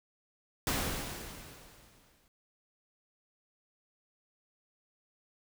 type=noise with exponential decay; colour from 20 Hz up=pink; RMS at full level=-30 dBFS; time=0.67-2.28 s; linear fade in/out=1 ms; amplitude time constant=350 ms; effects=none